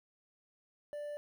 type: tone with quantisation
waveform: triangle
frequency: 588 Hz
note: D5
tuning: 2 cents sharp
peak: -37 dBFS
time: 0.93-1.17 s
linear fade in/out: 0 ms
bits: 11
effects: none